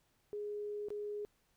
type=tone with dropouts; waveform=sine; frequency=415.3 Hz; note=G#4; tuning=in tune; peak=-38 dBFS; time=0.33-1.25 s; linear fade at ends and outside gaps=0 ms; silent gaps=0.885-0.904 s; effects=pink hiss -75 dBFS RMS until 1.56 s